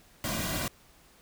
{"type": "noise with comb filter", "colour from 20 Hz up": "pink", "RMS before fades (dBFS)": -32, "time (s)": [0.24, 0.68], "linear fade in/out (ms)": 2, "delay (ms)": 2.3, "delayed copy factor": -0.75, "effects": ["pink hiss -59 dBFS RMS until 1.21 s"]}